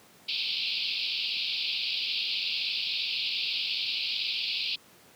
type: band-pass noise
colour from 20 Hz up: white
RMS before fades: -31 dBFS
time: 0.28-4.76 s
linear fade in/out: 10 ms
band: 2400 to 4800 Hz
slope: 96 dB/octave
effects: pink hiss -56 dBFS RMS until 5.15 s + high-pass 150 Hz 12 dB/octave

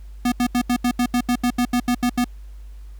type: tone bursts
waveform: square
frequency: 244.6 Hz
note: B3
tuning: 16 cents flat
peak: -17 dBFS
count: 14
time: 0.25-2.244 s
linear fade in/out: 5 ms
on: 70 ms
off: 78 ms
effects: added 50 Hz sine -35 dBFS peak until 2.99 s + pink hiss -59 dBFS RMS until 2.99 s

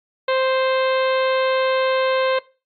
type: harmonic tone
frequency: 523.3 Hz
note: C5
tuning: in tune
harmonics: 1 / 2 / 3 / 4 / 5 / 6 / 7 / 8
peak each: -18 / -24 / -28 / -30 / -32 / -34 / -35 / -36 dBFS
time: 0.28-2.39 s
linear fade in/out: 5 ms
effects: noise-tail reverb RT60 0.3 s tail -19 dB re dry + AAC 64 kbps

